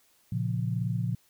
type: chord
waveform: sine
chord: Bb minor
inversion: none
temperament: equal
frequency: 116.54 / 138.59 / 174.61 Hz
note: Bb2 / Db3 / F3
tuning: 0 / 0 / 0 cents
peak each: -29 / -33 / -32 dBFS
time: 0.32-1.15 s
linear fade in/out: 5 ms
effects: white hiss -65 dBFS RMS until 1.29 s